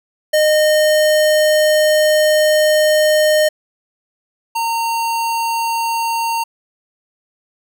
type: tone pair in turn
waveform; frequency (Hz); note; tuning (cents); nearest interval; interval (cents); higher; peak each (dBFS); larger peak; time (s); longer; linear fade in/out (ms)
square; 613 / 918.5; D#5 / A#5; -26 / -26; perfect fifth; 700; second; -11 / -17; first; 0.33-3.49 / 4.55-6.44; first; 10
effects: none